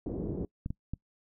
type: low-pass noise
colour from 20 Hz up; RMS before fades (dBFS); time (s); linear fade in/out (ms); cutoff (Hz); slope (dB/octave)
white; -35; 0.06-0.45; 2; 400; 24
type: clicks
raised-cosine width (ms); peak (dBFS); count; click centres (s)
5; -22; 3; 0.661 / 0.705 / 0.936
effects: noise-tail reverb RT60 0.1 s tail -24 dB re dry